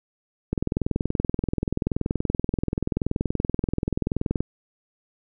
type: click train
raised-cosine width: 3 ms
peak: -10 dBFS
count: 82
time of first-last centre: 0.53-4.406 s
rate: 20.9 Hz
effects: none